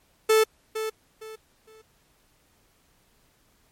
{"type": "tone with echo", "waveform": "45% pulse", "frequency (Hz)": 438.2, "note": "A4", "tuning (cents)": -7, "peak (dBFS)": -16, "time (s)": [0.29, 0.44], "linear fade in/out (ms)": 10, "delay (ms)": 460, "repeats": 3, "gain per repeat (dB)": -11, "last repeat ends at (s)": 1.82, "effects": ["pink hiss -64 dBFS RMS until 3.71 s", "MP3 64 kbps"]}